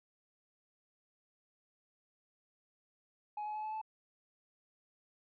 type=tone with pitch steps; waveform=sine; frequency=840 / 847.8 / 855.7 / 863.6 / 871.6 Hz; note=G#5 / G#5 / A5 / A5 / A5; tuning=+19 / +35 / -48 / -33 / -17 cents; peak=-35 dBFS; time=3.37-3.815 s; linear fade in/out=5 ms; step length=89 ms; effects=tanh soft clip ceiling -36 dBFS